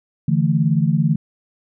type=chord; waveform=sine; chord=D suspended second; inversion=none; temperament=equal; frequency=146.83 / 164.81 / 220 Hz; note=D3 / E3 / A3; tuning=0 / 0 / 0 cents; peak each=-18 / -17 / -21 dBFS; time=0.28-1.16 s; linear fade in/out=5 ms; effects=none